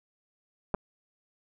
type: clicks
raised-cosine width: 1 ms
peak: -15 dBFS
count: 2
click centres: 0.742 / 0.747 s
effects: none